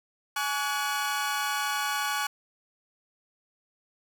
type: tone cluster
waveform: sawtooth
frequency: 842 / 1133 / 1465 Hz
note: G#5 / C#6 / F#6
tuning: +24 / +37 / -18 cents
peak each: -28 dBFS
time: 0.36-2.27 s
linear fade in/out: 5 ms
effects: none